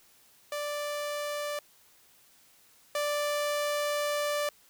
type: tone pair in turn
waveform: sawtooth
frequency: 587.3 / 587.3 Hz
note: D5 / D5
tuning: 0 / 0 cents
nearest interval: unison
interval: 0 cents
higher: neither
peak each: -28 / -24 dBFS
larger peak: second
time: 0.52-1.59 / 2.95-4.49 s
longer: second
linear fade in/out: 2 ms
effects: white hiss -61 dBFS RMS until 4.69 s